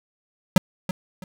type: tone with echo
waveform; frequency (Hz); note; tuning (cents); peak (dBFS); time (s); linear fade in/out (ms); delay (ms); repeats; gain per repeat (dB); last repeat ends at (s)
square; 184.5; F#3; -5; -11; 0.56-0.58; 2; 330; 2; -12; 1.24
effects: none